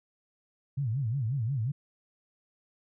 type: tone with vibrato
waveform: sine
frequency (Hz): 124.3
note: B2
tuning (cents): +12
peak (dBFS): -27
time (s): 0.77-1.72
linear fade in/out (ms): 10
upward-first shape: sine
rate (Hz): 5.6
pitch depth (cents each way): 250
effects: none